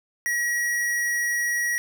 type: tone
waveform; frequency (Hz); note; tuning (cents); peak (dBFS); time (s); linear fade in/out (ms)
square; 1911; A#6; +43; -23; 0.26-1.78; 0
effects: none